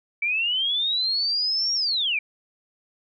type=linear two-way sweep; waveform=sine; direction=up then down; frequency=2290 to 5630 to 2290 Hz; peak=-21 dBFS; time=0.22-2.19 s; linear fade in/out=5 ms; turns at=1.74 s; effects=none